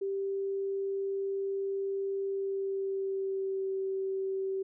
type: tone with pitch glide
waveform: sine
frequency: 392 to 384.8 Hz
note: G4 to G4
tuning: 0 to -32 cents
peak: -30 dBFS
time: 0.01-4.63 s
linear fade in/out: 10 ms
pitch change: -32 cents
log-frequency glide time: 2.26-3.7 s
effects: none